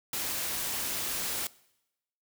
white noise, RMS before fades -33 dBFS, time 0.13-1.47 s, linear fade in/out 2 ms, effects noise-tail reverb RT60 0.9 s tail -22 dB re dry

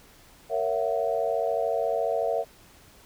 sine chord, F# dominant seventh, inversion first, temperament just, 462.5 / 555 / 666 / 740 Hz, A#4 / C#5 / E5 / F#5, -14 / +2 / +18 / 0 cents, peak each -29 / -30 / -27 / -32 dBFS, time 0.49-2.45 s, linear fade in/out 50 ms, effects pink hiss -54 dBFS RMS until 3.05 s

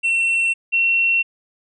triangle / sine tone pair in turn, 2708 / 2720 Hz, E7 / F7, +46 / -46 cents, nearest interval unison, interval 8 cents, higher second, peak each -14 dBFS, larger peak neither, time 0.03-0.54 / 0.72-1.23 s, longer neither, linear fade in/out 20 ms, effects resampled to 22050 Hz

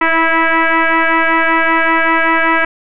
sine tone with frequency modulation, 329.6 Hz, E4, in tune, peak -9 dBFS, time 0.01-2.65 s, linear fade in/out 5 ms, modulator 327 Hz, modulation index 6.1, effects none

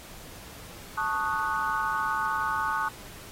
sine chord, D# half-diminished seventh, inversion second, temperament equal, 880 / 1108.7 / 1244.5 / 1480 Hz, A5 / C#6 / D#6 / F#6, 0 / 0 / 0 / 0 cents, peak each -31 dBFS, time 0.97-2.89 s, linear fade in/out 10 ms, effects pink hiss -46 dBFS RMS until 3.31 s + AAC 48 kbps

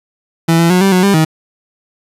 30% pulse tone with pitch steps, 165.2 / 167.9 / 181.5 / 194.8 / 182.8 / 199 / 158.1 Hz, E3 / E3 / F#3 / G3 / F#3 / G3 / D#3, +4 / +32 / -33 / -11 / -21 / +26 / +28 cents, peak -5 dBFS, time 0.48-1.25 s, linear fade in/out 10 ms, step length 110 ms, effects resampled to 32000 Hz

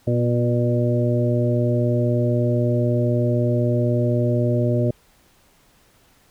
harmonic tone with a mistuned harmonic, 120 Hz, B2, 49 cents flat, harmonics 1 / 2 / 3 / 4 / 5, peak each -19 / -24 / -25 / -29 / -25 dBFS, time 0.07-4.91 s, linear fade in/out 5 ms, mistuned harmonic 2, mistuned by +28 cents, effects pink hiss -57 dBFS RMS until 6.3 s

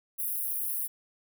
white high-pass noise, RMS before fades -32 dBFS, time 0.18-0.88 s, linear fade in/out 20 ms, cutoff 9700 Hz, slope 96 dB/octave, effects none

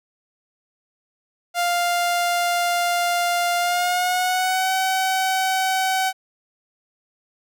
sawtooth tone with pitch glide, 699 to 757.9 Hz, F5 to F#5, +1 to +41 cents, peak -15 dBFS, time 1.54-6.13 s, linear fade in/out 50 ms, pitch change +140 cents, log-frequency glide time 3.58-4.72 s, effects none

